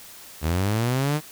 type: linear sweep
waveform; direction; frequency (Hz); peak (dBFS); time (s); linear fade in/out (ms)
sawtooth; up; 74.4 to 155.56; -17; 0.41-1.21; 50
effects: white hiss -44 dBFS RMS until 1.31 s